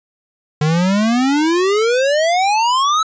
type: exponential sweep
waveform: square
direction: up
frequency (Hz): 148.3 to 1318.5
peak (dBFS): -13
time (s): 0.61-3.03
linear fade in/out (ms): 5
effects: resampled to 16000 Hz

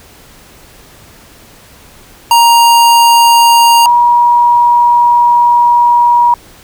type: tone pair in turn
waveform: square / sine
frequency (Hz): 936 / 957.3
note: A#5 / A#5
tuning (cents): +7 / +46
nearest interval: unison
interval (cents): 39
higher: second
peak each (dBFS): -4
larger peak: neither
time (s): 2.31-3.86 / 3.86-6.34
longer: second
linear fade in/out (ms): 2
effects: pink hiss -39 dBFS RMS until 6.63 s

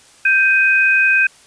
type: tone pair together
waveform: sine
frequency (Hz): 1568 / 2505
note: G6 / D#7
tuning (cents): 0 / +11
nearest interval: minor sixth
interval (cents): 811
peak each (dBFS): -13 / -13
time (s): 0.25-1.27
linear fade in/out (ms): 5
effects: white hiss -47 dBFS RMS until 1.46 s + resampled to 22050 Hz

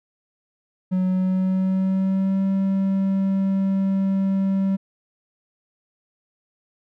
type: tone with pitch glide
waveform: triangle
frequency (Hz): 185 to 193.53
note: F#3 to G3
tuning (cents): 0 to -22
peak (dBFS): -16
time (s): 0.91-4.77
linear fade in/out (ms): 20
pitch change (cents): +78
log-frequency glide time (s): 1.06-2.46
effects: none

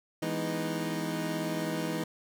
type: chord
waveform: 25% pulse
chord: E major seventh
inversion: none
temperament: equal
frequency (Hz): 164.81 / 207.7 / 246.9 / 311.1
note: E3 / G#3 / B3 / D#4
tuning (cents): 0 / 0 / 0 / 0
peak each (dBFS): -31 / -35 / -36 / -31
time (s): 0.22-2.04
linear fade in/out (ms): 5
effects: none

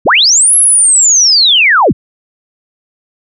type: linear two-way sweep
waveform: sine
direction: up then down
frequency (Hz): 34.65 to 11220 to 34.65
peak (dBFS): -4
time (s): 0.05-1.93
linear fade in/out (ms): 20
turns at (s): 0.56
effects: none

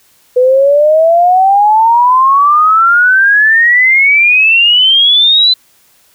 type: exponential sweep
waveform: sine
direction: up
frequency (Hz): 493.9 to 4048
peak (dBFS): -4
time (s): 0.36-5.54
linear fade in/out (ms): 10
effects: white hiss -49 dBFS RMS until 6.14 s

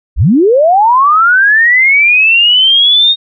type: linear sweep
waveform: sine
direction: up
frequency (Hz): 33.64 to 3729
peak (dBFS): -4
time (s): 0.16-3.16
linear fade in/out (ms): 50
effects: none

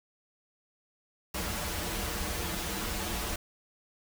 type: noise with comb filter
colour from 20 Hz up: pink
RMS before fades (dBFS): -34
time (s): 1.34-3.36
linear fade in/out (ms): 5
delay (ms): 7.6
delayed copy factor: -0.9
effects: none

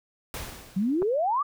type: noise with exponential decay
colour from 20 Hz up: pink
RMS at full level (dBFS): -34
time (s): 0.34-1.26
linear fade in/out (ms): 1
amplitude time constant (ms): 200
type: exponential sweep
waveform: sine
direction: up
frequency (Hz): 179.6 to 1221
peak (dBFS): -22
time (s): 0.76-1.43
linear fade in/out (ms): 10
type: clicks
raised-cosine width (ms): 1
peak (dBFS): -21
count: 2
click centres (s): 1.02 / 1.026
effects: none

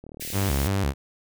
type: click train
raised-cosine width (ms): 2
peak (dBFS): -28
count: 20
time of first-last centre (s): 0.04-0.539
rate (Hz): 38.1
type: high-pass noise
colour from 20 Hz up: white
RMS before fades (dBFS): -34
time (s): 0.2-0.68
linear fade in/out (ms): 10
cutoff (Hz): 1700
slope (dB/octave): 48
type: tone with vibrato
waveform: sawtooth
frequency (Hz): 82.41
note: E2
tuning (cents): 0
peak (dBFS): -18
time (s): 0.32-0.94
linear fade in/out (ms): 50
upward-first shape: square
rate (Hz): 2.9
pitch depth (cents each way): 300
effects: none

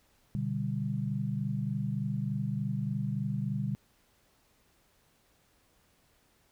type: chord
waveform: sine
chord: G major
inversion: first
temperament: equal with one note detuned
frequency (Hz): 123.47 / 146.83 / 197.59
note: B2 / D3 / G3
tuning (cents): 0 / 0 / +14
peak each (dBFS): -34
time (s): 0.35-3.75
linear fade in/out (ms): 0
effects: pink hiss -68 dBFS RMS until 6.51 s

